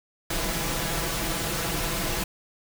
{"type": "noise with comb filter", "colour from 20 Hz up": "pink", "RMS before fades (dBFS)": -28, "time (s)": [0.3, 2.24], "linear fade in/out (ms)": 5, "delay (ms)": 6, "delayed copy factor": 0.65, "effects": []}